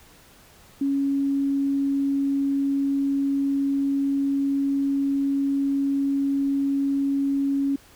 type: tone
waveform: sine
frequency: 277.2 Hz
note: C#4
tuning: in tune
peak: -20 dBFS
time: 0.81-7.76 s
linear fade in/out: 5 ms
effects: pink hiss -52 dBFS RMS until 7.95 s